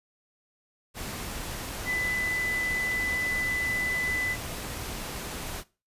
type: tone in noise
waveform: sine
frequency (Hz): 2000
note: B6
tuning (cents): +21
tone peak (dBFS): -26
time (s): 1.85-4.37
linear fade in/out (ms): 50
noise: pink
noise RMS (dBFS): -36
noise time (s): 0.94-5.64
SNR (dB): +7
effects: noise-tail reverb RT60 0.3 s tail -19 dB re dry + resampled to 32000 Hz